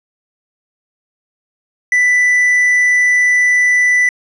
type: tone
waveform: triangle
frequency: 1983 Hz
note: B6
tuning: 7 cents sharp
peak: -7 dBFS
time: 1.92-4.09 s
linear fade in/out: 2 ms
effects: resampled to 24000 Hz